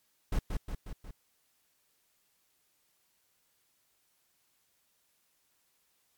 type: noise with echo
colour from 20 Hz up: brown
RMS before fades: -28 dBFS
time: 0.32-0.39 s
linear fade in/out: 5 ms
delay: 180 ms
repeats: 4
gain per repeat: -4 dB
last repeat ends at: 1.11 s
effects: white hiss -73 dBFS RMS until 6.17 s + MP3 96 kbps